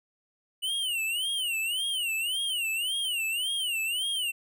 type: tone with vibrato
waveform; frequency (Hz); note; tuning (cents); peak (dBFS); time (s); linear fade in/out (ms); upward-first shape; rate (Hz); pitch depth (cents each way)
square; 2921; F#7; -23; -28; 0.62-4.32; 20; sine; 1.8; 190
effects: none